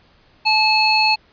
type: harmonic tone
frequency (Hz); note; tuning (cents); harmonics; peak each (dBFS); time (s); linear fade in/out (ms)
866; A5; -28; 1 / 3 / 5; -17 / -17 / -17; 0.45-1.16; 20
effects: pink hiss -54 dBFS RMS until 1.32 s + resampled to 11025 Hz